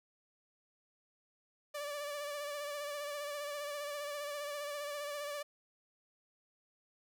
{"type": "tone with vibrato", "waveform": "sawtooth", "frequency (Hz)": 582, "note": "D5", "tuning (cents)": -16, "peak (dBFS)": -35, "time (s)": [1.74, 5.43], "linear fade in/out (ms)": 10, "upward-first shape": "sine", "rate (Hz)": 15, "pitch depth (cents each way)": 37, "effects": []}